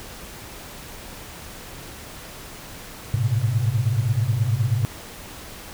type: tone cluster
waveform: sine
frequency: 103.9 / 113.3 / 129.7 Hz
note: G#2 / A#2 / C3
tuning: +1 / -49 / -15 cents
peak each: -23 dBFS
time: 3.14-4.85 s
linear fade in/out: 0 ms
effects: pink hiss -39 dBFS RMS until 5.73 s